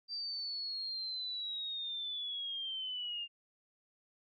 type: linear sweep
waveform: sine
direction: down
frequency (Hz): 4699 to 2794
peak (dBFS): -37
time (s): 0.08-3.28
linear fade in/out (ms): 50
effects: none